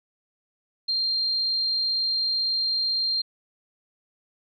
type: tone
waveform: sine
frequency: 4186 Hz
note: C8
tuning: in tune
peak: -22 dBFS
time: 0.88-3.22 s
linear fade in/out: 10 ms
effects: none